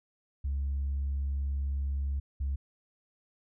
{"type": "tone pair in turn", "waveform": "sine", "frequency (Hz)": [69.3, 68.82], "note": ["C#2", "C#2"], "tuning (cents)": [0, -12], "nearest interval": "unison", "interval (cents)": 12, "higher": "first", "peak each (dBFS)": [-27, -27], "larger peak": "neither", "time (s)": [[0.44, 2.2], [2.4, 2.56]], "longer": "first", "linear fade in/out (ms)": 10, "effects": ["tanh soft clip ceiling -26 dBFS"]}